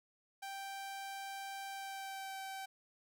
sawtooth tone with pitch glide, 784 to 773.2 Hz, G5 to G5, 0 to -24 cents, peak -39 dBFS, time 0.42-2.66 s, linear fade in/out 10 ms, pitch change -24 cents, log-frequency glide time 1.69-2.39 s, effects none

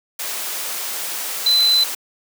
sine tone in noise, 4028 Hz, B7, 33 cents sharp, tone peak -12 dBFS, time 1.46-1.84 s, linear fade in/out 5 ms, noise white, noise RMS -26 dBFS, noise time 0.19-1.95 s, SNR +11 dB, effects high-pass 400 Hz 12 dB/octave

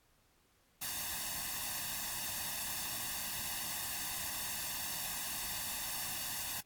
white noise with comb filter, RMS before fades -39 dBFS, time 0.81-6.61 s, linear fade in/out 10 ms, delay 1.1 ms, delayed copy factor +0.8, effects pink hiss -71 dBFS RMS until 6.65 s + AAC 64 kbps

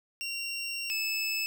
25% pulse tone pair in turn, 2756 / 2613 Hz, F7 / E7, -24 / -16 cents, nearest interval minor second, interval 92 cents, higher first, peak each -29 / -25 dBFS, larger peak second, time 0.21-0.9 / 0.9-1.46 s, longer first, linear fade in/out 0 ms, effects none

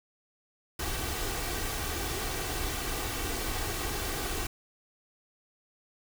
pink noise with comb filter, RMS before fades -33 dBFS, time 0.79-4.47 s, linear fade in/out 5 ms, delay 2.6 ms, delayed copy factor +0.55, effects none

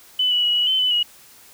sine tone with pitch steps, 3002 / 2945 / 2916 / 2933 / 3066 / 3004 / 2902 Hz, F#7 / F#7 / F#7 / F#7 / G7 / F#7 / F#7, +24 / -9 / -26 / -16 / -39 / +26 / -34 cents, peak -16 dBFS, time 0.19-1.03 s, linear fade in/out 5 ms, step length 120 ms, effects white hiss -48 dBFS RMS until 1.53 s

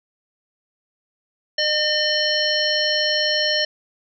harmonic tone, 606 Hz, D#5, 46 cents flat, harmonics 1 / 3 / 5 / 7 / 9, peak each -24 / -24 / -24 / -24 / -24 dBFS, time 1.58-3.65 s, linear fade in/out 5 ms, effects none

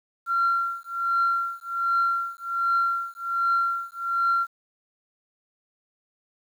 sine tone with tremolo, 1372 Hz, F6, 31 cents flat, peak -17 dBFS, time 0.26-4.47 s, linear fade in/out 50 ms, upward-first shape triangle, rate 1.3 Hz, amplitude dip 100%, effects tanh soft clip ceiling -15 dBFS + 9-bit

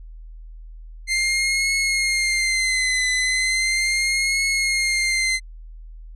sawtooth tone with vibrato, 2093 Hz, C7, in tune, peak -15 dBFS, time 1.07-5.4 s, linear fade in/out 50 ms, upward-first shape triangle, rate 0.37 Hz, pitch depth 72 cents each way, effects added 40 Hz sine -36 dBFS peak until 6.15 s + resampled to 24000 Hz

